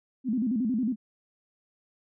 sine tone with vibrato, 235.9 Hz, A#3, 21 cents sharp, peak -24 dBFS, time 0.24-0.96 s, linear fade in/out 50 ms, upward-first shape square, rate 11 Hz, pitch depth 160 cents each way, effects none

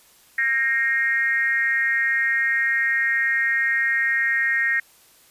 sine tone with frequency modulation, 1864.7 Hz, A#6, in tune, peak -18 dBFS, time 0.38-4.8 s, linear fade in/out 5 ms, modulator 258 Hz, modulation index 0.83, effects white hiss -54 dBFS RMS until 5.3 s + resampled to 32000 Hz

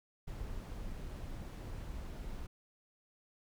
brown noise, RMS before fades -43 dBFS, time 0.27-2.47 s, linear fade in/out 10 ms, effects none

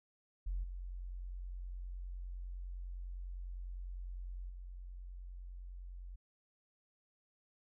sine tone with level steps, 44.92 Hz, F1, 50 cents sharp, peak -34 / -41 / -45 dBFS, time 0.46-6.16 s, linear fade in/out 10 ms, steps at 0.63 / 4.49 s, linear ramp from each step 10 ms, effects tanh soft clip ceiling -30 dBFS

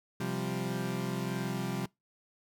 30% pulse chord, C suspended fourth, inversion none, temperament equal, 130.81 / 174.61 / 196 Hz, C3 / F3 / G3, 0 / 0 / 0 cents, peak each -34 dBFS, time 0.2-1.86 s, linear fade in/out 5 ms, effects noise-tail reverb RT60 0.2 s tail -24 dB re dry

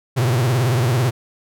45% pulse tone with vibrato, 123.47 Hz, B2, in tune, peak -15 dBFS, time 0.16-1.11 s, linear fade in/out 20 ms, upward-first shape triangle, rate 18 Hz, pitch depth 220 cents each way, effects none

